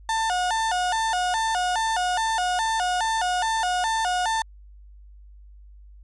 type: tone with vibrato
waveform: 35% pulse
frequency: 804 Hz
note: G5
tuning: 44 cents sharp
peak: -20 dBFS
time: 0.09-4.42 s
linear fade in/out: 2 ms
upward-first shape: square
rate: 2.4 Hz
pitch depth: 180 cents each way
effects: added 50 Hz sine -44 dBFS peak until 6.03 s + resampled to 22050 Hz